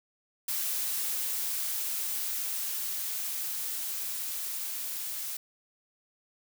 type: noise with level ramp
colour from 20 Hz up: blue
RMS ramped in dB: -31 to -36 dBFS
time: 0.48-5.37 s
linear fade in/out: 5 ms
effects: none